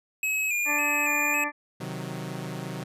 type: tone with vibrato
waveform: square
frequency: 2489 Hz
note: D#7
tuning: in tune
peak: -25 dBFS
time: 0.23-1.44 s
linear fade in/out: 2 ms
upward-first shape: square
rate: 1.8 Hz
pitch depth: 51 cents each way
type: harmonic tone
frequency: 293.7 Hz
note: D4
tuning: in tune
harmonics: 1 / 2 / 3 / 4 / 6 / 7 / 8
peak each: -35 / -37 / -33 / -34 / -31 / -37 / -36 dBFS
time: 0.65-1.52 s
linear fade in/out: 50 ms
type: chord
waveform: sawtooth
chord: C diminished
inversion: none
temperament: equal with one note detuned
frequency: 130.81 / 156.1 / 185 Hz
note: C3 / Eb3 / Gb3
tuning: 0 / +6 / 0 cents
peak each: -33 dBFS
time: 1.8-2.84 s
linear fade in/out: 10 ms
effects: resampled to 32000 Hz